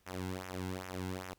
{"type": "tone with flanger", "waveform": "sawtooth", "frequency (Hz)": 92.5, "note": "F#2", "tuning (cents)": 0, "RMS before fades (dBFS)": -41, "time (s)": [0.06, 1.34], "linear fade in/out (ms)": 10, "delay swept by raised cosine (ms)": [0.22, 1.72], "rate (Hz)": 2.5, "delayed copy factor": -0.85, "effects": ["pink hiss -72 dBFS RMS until 1.38 s"]}